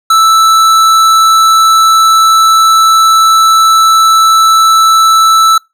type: tone with tanh clipping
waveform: sine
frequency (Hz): 1318.5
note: E6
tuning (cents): 0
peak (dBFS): -5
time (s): 0.1-5.58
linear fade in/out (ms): 5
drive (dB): 17
effects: noise-tail reverb RT60 0.2 s tail -25 dB re dry